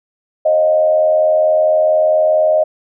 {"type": "tone with frequency modulation", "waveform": "sine", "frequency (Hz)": 622.3, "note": "D#5", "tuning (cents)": 0, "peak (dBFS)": -9, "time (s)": [0.45, 2.64], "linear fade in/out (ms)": 10, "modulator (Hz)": 84.4, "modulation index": 0.53, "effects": []}